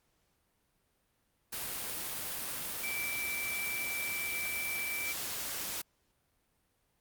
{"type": "tone in noise", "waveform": "sine", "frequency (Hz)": 2327, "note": "D7", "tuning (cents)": -17, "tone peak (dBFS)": -35, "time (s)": [2.83, 5.13], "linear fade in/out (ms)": 10, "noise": "white", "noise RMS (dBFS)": -38, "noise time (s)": [1.52, 5.82], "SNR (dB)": 0, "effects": ["pink hiss -75 dBFS RMS until 7 s", "Opus 48 kbps"]}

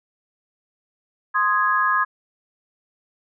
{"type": "chord", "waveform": "sine", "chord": "Ab major", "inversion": "first", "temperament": "equal", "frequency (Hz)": [1046.5, 1244.5, 1661.2], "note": ["C6", "Eb6", "Ab6"], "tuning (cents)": [0, 0, 0], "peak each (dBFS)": -21, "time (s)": [1.34, 2.05], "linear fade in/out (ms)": 20, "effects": []}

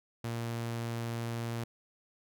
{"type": "tone", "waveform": "sawtooth", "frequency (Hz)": 116.54, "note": "A#2", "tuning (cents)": 0, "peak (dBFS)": -30, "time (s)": [0.24, 1.64], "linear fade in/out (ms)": 5, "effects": []}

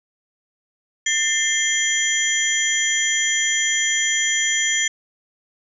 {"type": "tone cluster", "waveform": "sine", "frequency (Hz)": [1791, 2087, 3224, 6000, 7020], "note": ["A6", "C7", "G7", "F#8", "A8"], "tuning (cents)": [30, -5, 48, 23, -5], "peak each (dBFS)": -24, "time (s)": [1.06, 4.88], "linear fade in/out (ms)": 5, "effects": []}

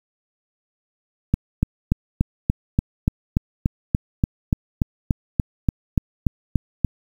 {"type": "click train", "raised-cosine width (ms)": 5, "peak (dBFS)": -4, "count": 20, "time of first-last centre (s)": [1.34, 6.847], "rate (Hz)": 3.45, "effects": ["7-bit"]}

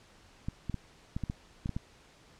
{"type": "clicks", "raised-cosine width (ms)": 5, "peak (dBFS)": -21, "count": 9, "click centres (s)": [0.485, 0.697, 0.743, 1.165, 1.237, 1.299, 1.659, 1.693, 1.765], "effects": ["pink hiss -59 dBFS RMS until 2.39 s", "low-pass 7000 Hz 12 dB/octave"]}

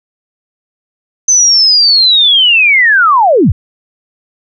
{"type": "linear sweep", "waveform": "sine", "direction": "down", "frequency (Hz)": [6190, 51.91], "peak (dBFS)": -4, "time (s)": [1.28, 3.52], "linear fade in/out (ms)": 5, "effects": []}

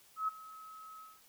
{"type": "tone with ADSR envelope", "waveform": "sine", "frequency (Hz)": 1285, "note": "E6", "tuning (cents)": -45, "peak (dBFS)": -29, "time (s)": [0.16, 1.21], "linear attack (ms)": 120, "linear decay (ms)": 15, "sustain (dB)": -19, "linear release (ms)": 210, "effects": ["white hiss -63 dBFS RMS until 1.28 s"]}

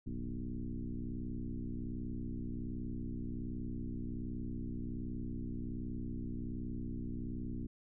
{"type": "tone with frequency modulation", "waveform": "sine", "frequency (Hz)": 110, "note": "A2", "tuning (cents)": 0, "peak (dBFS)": -37, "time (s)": [0.06, 7.67], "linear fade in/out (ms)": 10, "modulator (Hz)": 61.3, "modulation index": 3.1, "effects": []}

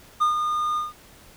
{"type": "tone with ADSR envelope", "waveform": "triangle", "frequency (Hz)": 1219, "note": "D#6", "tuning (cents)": -36, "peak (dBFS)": -14, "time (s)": [0.2, 0.93], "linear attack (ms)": 20, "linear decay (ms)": 120, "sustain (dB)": -6, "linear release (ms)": 160, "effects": ["pink hiss -50 dBFS RMS until 1.36 s"]}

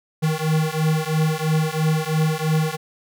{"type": "beating tone pair", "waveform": "square", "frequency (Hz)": [155.56, 158.56], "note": ["D#3", "D#3"], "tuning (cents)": [0, 33], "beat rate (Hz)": 3, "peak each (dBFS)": -22, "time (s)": [0.22, 2.77], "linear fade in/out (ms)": 20, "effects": []}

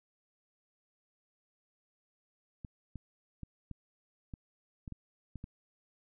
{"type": "clicks", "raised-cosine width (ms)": 5, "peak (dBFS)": -30, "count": 9, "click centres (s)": [2.648, 2.957, 3.433, 3.713, 4.338, 4.878, 4.923, 5.357, 5.441], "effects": []}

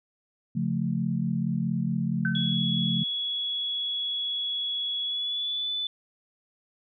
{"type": "chord", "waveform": "sine", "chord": "Db augmented", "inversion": "none", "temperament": "equal with one note detuned", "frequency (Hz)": [138.59, 175.42, 220], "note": ["Db3", "F3", "A3"], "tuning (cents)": [0, 8, 0], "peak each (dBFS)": [-30, -28, -29], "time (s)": [0.55, 3.04], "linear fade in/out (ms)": 10}
{"type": "tone with exponential decay", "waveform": "sine", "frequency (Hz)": 1532, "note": "G6", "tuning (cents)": -40, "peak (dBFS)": -24, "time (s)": [2.25, 2.56], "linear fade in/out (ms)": 2, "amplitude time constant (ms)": 67}
{"type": "tone with pitch glide", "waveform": "sine", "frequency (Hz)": [3366, 3493], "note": ["G#7", "A7"], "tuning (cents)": [23, -13], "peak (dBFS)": -27, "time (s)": [2.35, 5.87], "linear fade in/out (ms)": 2, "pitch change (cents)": 64, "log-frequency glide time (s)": [5.02, 5.7]}
{"effects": []}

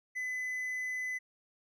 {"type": "tone", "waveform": "triangle", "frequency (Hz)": 2011, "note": "B6", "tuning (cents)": 31, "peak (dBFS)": -32, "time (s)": [0.15, 1.19], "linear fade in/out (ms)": 20, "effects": []}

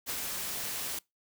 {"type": "noise with ADSR envelope", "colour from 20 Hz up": "white", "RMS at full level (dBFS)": -34, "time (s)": [0.06, 0.99], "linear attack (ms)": 36, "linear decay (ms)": 60, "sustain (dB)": -2, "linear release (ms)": 5, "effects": ["noise-tail reverb RT60 0.2 s tail -24 dB re dry"]}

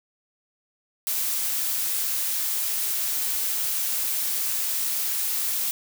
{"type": "noise", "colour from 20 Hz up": "blue", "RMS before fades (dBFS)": -26, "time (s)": [1.07, 5.71], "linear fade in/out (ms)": 0, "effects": []}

